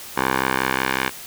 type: tone with band-pass filter sweep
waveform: 10% pulse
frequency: 65.41 Hz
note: C2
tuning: in tune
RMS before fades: -22 dBFS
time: 0.16-1.1 s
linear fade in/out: 20 ms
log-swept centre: 1200 to 2000 Hz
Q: 1.1
effects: white hiss -37 dBFS RMS until 1.26 s